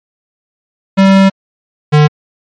square tone pair in turn, 193.6 / 149.98 Hz, G3 / D3, -21 / +37 cents, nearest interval major third, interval 442 cents, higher first, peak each -4 dBFS, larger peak neither, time 0.97-1.3 / 1.92-2.08 s, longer first, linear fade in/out 20 ms, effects low-pass 4000 Hz 12 dB/octave + MP3 48 kbps

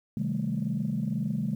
sine chord, A half-diminished seventh, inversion first, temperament just, 132 / 158.4 / 198 / 220 Hz, C3 / Eb3 / G3 / A3, +16 / +31 / +18 / 0 cents, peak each -33 / -32 / -31 / -31 dBFS, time 0.17-1.55 s, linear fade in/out 2 ms, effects tanh soft clip ceiling -19 dBFS + 10-bit

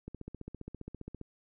click train, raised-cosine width 3 ms, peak -29 dBFS, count 18, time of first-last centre 0.08-1.213 s, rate 15 Hz, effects none

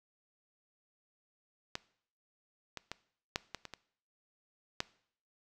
clicks, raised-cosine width 0.2 ms, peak -18 / -23 / -21 / -14 / -21 / -26 / -26 / -14 dBFS, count 8, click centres 1.754 / 2.773 / 2.916 / 3.359 / 3.547 / 3.653 / 3.737 / 4.804 s, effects noise-tail reverb RT60 0.6 s tail -20 dB re dry

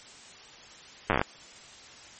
slowing click train, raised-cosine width 0.5 ms, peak -8 dBFS, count 9, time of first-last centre 1.1-1.215 s, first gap 9 ms, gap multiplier 1.13, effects white hiss -49 dBFS RMS until 2.19 s + MP3 32 kbps

